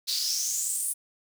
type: noise with high-pass filter sweep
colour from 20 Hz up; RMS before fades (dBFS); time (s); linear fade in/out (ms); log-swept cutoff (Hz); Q
pink; -29; 0.07-0.94; 20; 4200 to 10000; 5.9
effects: none